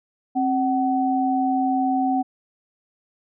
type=tone pair together; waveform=sine; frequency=265.7 / 753 Hz; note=C4 / F#5; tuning=+27 / +30 cents; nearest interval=octave + tritone; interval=1803 cents; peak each=-21 dBFS; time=0.35-2.23 s; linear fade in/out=20 ms; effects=none